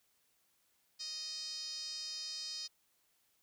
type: tone with band-pass filter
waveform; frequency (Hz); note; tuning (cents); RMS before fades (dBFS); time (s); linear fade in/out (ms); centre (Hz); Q
5% pulse; 623; D#5; +2; -43; 0.99-2.68; 20; 4900; 5.5
effects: white hiss -75 dBFS RMS until 3.42 s